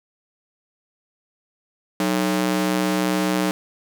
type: ring-modulated tone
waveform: sawtooth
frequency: 246.9 Hz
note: B3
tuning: in tune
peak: -12 dBFS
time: 2-3.51 s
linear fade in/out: 0 ms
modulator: 60.9 Hz
effects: none